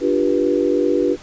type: chord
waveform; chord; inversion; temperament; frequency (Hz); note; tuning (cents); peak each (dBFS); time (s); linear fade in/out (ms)
sine; G dominant seventh; second; equal with one note detuned; 293.7 / 349.2 / 392 / 487.1; D4 / F4 / G4 / B4; 0 / 0 / 0 / -24; -20; 0-1.17; 50
effects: pink hiss -41 dBFS RMS until 1.22 s + resampled to 16000 Hz